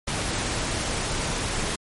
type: noise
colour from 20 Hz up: pink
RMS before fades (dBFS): -27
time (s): 0.07-1.76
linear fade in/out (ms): 10
effects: MP3 48 kbps